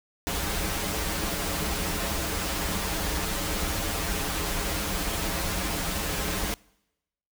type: noise with comb filter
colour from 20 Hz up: pink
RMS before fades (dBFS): -29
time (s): 0.27-6.54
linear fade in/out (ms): 0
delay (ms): 8.1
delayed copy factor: -0.95
effects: noise-tail reverb RT60 0.9 s tail -25 dB re dry